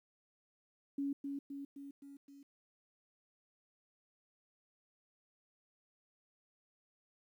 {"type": "tone with echo", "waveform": "sine", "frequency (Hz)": 279.7, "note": "C#4", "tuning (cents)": 16, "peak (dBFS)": -34, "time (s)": [0.98, 1.13], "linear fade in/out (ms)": 5, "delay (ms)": 260, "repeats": 5, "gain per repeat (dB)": -4, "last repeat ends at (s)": 2.43, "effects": ["12-bit"]}